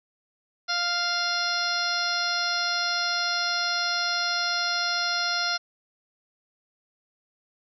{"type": "harmonic tone with a mistuned harmonic", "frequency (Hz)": 698.5, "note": "F5", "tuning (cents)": 0, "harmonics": [1, 2, 3, 4, 5, 6, 7, 8], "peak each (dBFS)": [-33, -28, -36, -39, -35, -30, -32, -34], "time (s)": [0.68, 5.58], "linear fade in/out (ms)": 20, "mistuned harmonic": 7, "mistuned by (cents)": 60, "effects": []}